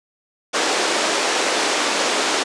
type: band-pass noise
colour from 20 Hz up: pink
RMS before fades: -20 dBFS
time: 0.53-2.44 s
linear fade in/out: 20 ms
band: 320 to 7800 Hz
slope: 24 dB/octave
effects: resampled to 24000 Hz